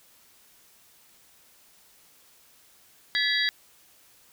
sine tone cluster, 1714 / 1979 / 3328 / 3838 / 4682 Hz, A6 / B6 / G#7 / A#7 / D8, -46 / +3 / +3 / +50 / -6 cents, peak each -28 / -28 / -32 / -28 / -30 dBFS, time 3.15-3.49 s, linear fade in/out 0 ms, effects white hiss -58 dBFS RMS until 4.32 s

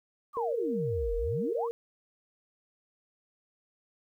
sine exponential two-way sweep, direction down then up, 1244.5 to 38.89 to 1244.5 Hz, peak -31 dBFS, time 0.33-1.69 s, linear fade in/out 50 ms, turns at 1.16 s
sine tone, 466.3 Hz, A#4, 1 cent sharp, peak -30 dBFS, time 0.37-1.71 s, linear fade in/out 0 ms
effects 11-bit

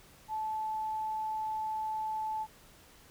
sine tone, 870 Hz, A5, 20 cents flat, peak -32 dBFS, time 0.28-2.47 s, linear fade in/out 50 ms, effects pink hiss -58 dBFS RMS until 3.1 s

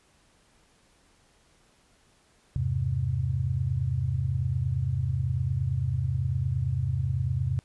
sine chord, E augmented, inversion none, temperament equal with one note detuned, 82.41 / 101.34 / 130.81 Hz, E2 / G#2 / B#2, 0 / -42 / 0 cents, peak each -31 / -30 / -27 dBFS, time 2.56-7.59 s, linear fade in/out 0 ms, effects pink hiss -63 dBFS RMS until 7.64 s + resampled to 24000 Hz

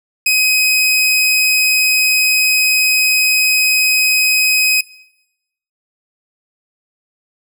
sawtooth tone, 2523 Hz, D#7, 23 cents sharp, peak -7 dBFS, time 0.26-4.81 s, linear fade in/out 5 ms, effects noise-tail reverb RT60 0.9 s tail -22 dB re dry

